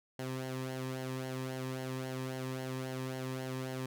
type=tone with flanger; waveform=sawtooth; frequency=130 Hz; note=C3; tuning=11 cents flat; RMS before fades=-39 dBFS; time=0.19-3.86 s; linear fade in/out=2 ms; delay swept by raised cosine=0.81 to 1.43 ms; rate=3.7 Hz; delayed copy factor=-0.6; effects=none